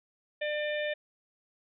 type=harmonic tone; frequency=598 Hz; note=D5; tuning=31 cents sharp; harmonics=1 / 3 / 4 / 5 / 6; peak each=-31 / -36 / -40 / -45 / -43 dBFS; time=0.41-0.94 s; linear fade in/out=10 ms; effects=none